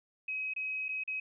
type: tone with dropouts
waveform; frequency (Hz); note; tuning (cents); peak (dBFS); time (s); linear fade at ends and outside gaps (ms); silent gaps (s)
sine; 2540; D#7; +35; -33; 0.28-1.2; 5; 0.537-0.562 / 0.884-0.889 / 1.037-1.076
effects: none